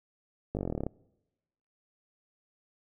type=slowing click train; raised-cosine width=2 ms; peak=-19 dBFS; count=14; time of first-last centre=0.55-0.866 s; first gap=19 ms; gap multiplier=1.04; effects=noise-tail reverb RT60 1.0 s tail -24 dB re dry